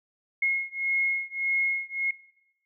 sine beating tone pair, 2160 / 2161.7 Hz, C#7 / C#7, -45 / -44 cents, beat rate 1.7 Hz, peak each -27 dBFS, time 0.42-2.11 s, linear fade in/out 5 ms, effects noise-tail reverb RT60 0.9 s tail -21 dB re dry

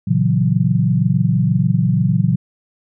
sine chord, F# dominant seventh, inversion first, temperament equal, 116.54 / 138.59 / 164.81 / 185 Hz, A#2 / C#3 / E3 / F#3, 0 / 0 / 0 / 0 cents, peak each -18 dBFS, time 0.07-2.36 s, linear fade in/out 10 ms, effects none

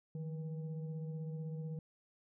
sine tone with frequency modulation, 155.56 Hz, D#3, in tune, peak -39 dBFS, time 0.15-1.79 s, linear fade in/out 2 ms, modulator 327 Hz, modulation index 0.48, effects none

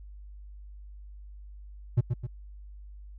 triangle tone with echo, 120 Hz, B2, 49 cents flat, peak -16 dBFS, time 1.97-2.01 s, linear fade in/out 10 ms, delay 130 ms, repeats 2, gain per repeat -6 dB, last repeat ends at 2.27 s, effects added 50 Hz sine -43 dBFS peak until 3.18 s

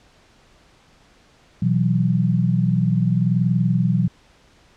sine chord, B suspended fourth, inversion none, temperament just, 123.47 / 164.63 / 185.21 Hz, B2 / E3 / F#3, 0 / -2 / +2 cents, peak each -20 dBFS, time 1.62-4.08 s, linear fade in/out 5 ms, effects pink hiss -54 dBFS RMS until 4.76 s + low-pass 6000 Hz 12 dB/octave

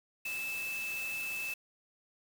sine tone in noise, 2627 Hz, E7, 7 cents flat, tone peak -35 dBFS, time 0.25-1.54 s, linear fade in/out 5 ms, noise white, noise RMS -45 dBFS, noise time 0.25-1.54 s, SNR +7 dB, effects none

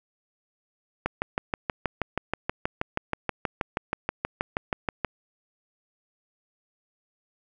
click train, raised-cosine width 0.5 ms, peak -10 dBFS, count 26, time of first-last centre 1.06-5.047 s, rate 6.27 Hz, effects none

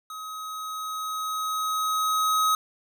square tone with level ramp, 1268 Hz, D#6, 32 cents sharp, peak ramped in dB -36 to -20 dBFS, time 0.1-2.55 s, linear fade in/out 2 ms, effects none

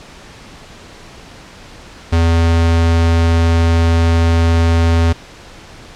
square tone, 83.3 Hz, E2, 19 cents sharp, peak -10 dBFS, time 2.12-5.13 s, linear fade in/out 10 ms, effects pink hiss -37 dBFS RMS until 5.95 s + low-pass 6000 Hz 12 dB/octave

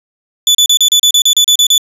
30% pulse tone bursts, 3475 Hz, A7, 22 cents flat, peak -3 dBFS, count 12, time 0.47-1.78 s, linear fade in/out 2 ms, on 78 ms, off 34 ms, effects resampled to 32000 Hz + 7-bit

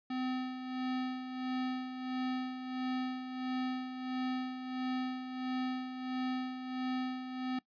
square tone with tremolo, 256.1 Hz, C4, 37 cents flat, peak -33 dBFS, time 0.1-7.59 s, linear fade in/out 5 ms, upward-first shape sine, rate 1.5 Hz, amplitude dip 60%, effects noise-tail reverb RT60 0.1 s tail -21 dB re dry + resampled to 11025 Hz

